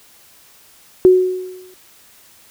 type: tone with exponential decay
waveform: sine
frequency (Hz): 368.8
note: F#4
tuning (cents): -6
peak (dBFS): -3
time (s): 1.05-1.74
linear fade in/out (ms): 0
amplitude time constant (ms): 150
effects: white hiss -48 dBFS RMS until 2.5 s